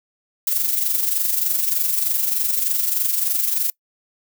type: noise with amplitude modulation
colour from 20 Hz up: violet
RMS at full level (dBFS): -18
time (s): 0.47-3.7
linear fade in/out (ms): 2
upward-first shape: sine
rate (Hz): 23.3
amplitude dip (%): 55
effects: noise-tail reverb RT60 0.1 s tail -24 dB re dry